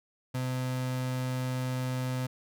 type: tone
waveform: 35% pulse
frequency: 127.9 Hz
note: C3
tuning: 39 cents flat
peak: -28 dBFS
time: 0.34-2.27 s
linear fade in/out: 10 ms
effects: none